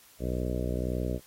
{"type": "harmonic tone", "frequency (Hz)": 61.74, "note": "B1", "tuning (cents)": 0, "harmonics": [1, 2, 3, 4, 5, 6, 7, 8, 9, 10], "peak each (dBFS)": [-32, -35, -37, -38, -39, -40, -40, -41, -42, -42], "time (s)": [0.19, 1.2], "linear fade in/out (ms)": 50, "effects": ["white hiss -57 dBFS RMS until 1.26 s", "AAC 48 kbps"]}